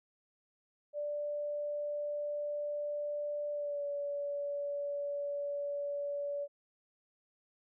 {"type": "tone with pitch glide", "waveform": "sine", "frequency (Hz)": [587.3, 572.9], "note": ["D5", "D5"], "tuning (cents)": [0, -43], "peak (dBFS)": -34, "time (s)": [0.93, 6.48], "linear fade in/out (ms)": 50, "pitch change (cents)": -43, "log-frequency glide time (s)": [3.52, 3.84], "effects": []}